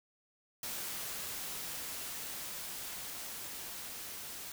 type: noise with level ramp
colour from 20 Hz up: white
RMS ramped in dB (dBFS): -40 to -45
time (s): 0.63-4.52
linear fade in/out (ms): 2
effects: none